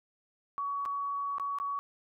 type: tone with dropouts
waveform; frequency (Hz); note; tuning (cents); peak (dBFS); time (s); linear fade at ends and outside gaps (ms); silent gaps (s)
sine; 1127; C#6; +28; -31; 0.58-1.79; 0; 0.853-0.859 / 1.383-1.398 / 1.586-1.6
effects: none